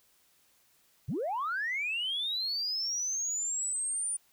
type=linear sweep; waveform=sine; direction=up; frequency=92.5 to 9397 Hz; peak=-29 dBFS; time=1.08-4.17 s; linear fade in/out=10 ms; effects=tanh soft clip ceiling -26 dBFS + white hiss -67 dBFS RMS until 4.32 s